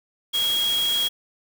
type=tone in noise; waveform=sine; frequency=3292 Hz; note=G#7; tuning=16 cents flat; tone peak=-20 dBFS; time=0.33-1.09 s; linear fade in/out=20 ms; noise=white; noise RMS=-31 dBFS; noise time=0.33-1.09 s; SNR=+8 dB; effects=none